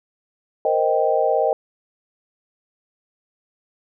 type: chord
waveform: sine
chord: C minor seventh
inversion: third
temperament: equal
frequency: 466.2 / 523.3 / 622.3 / 784 Hz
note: Bb4 / C5 / Eb5 / G5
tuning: 0 / 0 / 0 / 0 cents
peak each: -22 / -22 / -20 / -22 dBFS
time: 0.65-1.53 s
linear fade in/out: 2 ms
effects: none